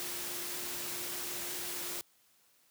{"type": "tone in noise", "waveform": "sine", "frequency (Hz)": 352.7, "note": "F4", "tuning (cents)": 17, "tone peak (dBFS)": -50, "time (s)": [0, 2.01], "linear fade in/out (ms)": 0, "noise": "white", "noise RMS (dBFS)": -39, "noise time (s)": [0, 2.01], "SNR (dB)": -14, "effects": ["white hiss -68 dBFS RMS until 2.7 s", "high-pass 80 Hz 12 dB/octave"]}